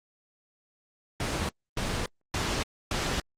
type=noise bursts; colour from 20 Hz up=pink; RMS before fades=-29 dBFS; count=4; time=1.2-3.2 s; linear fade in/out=2 ms; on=290 ms; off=280 ms; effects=low-pass 7000 Hz 12 dB/octave + Opus 24 kbps